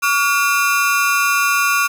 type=ring-modulated tone; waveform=30% pulse; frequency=1277 Hz; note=D#6; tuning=45 cents sharp; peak=-8 dBFS; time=0.02-1.88 s; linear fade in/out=20 ms; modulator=143 Hz; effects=7-bit